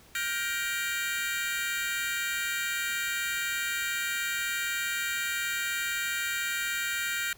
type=chord; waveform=sawtooth; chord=G minor seventh; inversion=third; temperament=just; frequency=1411.2 / 1568 / 1881.6 / 2352 Hz; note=F6 / G6 / Bb6 / D7; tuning=+18 / 0 / +16 / +2 cents; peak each=-31 dBFS; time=0.15-7.33 s; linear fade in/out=2 ms; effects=pink hiss -56 dBFS RMS until 7.37 s